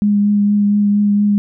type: tone with vibrato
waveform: sine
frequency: 205.2 Hz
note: G#3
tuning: 21 cents flat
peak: -10 dBFS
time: 0.02-1.38 s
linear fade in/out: 0 ms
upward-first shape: triangle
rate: 4.3 Hz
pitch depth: 17 cents each way
effects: none